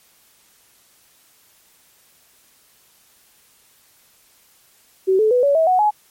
sine tone with pitch steps, 379.6 / 433.5 / 495.1 / 565.5 / 645.8 / 737.6 / 842.4 Hz, F#4 / A4 / B4 / C#5 / E5 / F#5 / G#5, +44 / -26 / +4 / +34 / -36 / -6 / +24 cents, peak -12 dBFS, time 5.07-5.91 s, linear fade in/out 20 ms, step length 120 ms, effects white hiss -55 dBFS RMS until 6.1 s + MP3 64 kbps

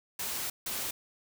white noise bursts at uneven times, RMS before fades -35 dBFS, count 2, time 0.19-0.5 / 0.66-0.91 s, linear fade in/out 5 ms, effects none

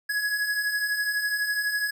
square beating tone pair, 1668 / 1680 Hz, G#6 / G#6, +7 / +19 cents, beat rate 12 Hz, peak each -33 / -26 dBFS, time 0.09-1.91 s, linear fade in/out 10 ms, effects none

